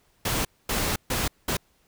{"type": "noise bursts at uneven times", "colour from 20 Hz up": "pink", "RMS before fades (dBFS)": -26, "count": 4, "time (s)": [[0.25, 0.45], [0.69, 0.96], [1.1, 1.28], [1.48, 1.57]], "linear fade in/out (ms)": 5, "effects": ["pink hiss -65 dBFS RMS until 1.87 s"]}